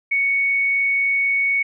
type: tone with frequency modulation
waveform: sine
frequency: 2224 Hz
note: C#7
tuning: 5 cents sharp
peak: -16 dBFS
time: 0.11-1.63 s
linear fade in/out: 10 ms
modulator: 22.8 Hz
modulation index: 0.27
effects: none